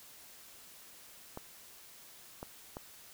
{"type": "clicks", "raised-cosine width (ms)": 1, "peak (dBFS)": -27, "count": 3, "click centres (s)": [1.374, 2.429, 2.769], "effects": ["white hiss -55 dBFS RMS until 3.13 s"]}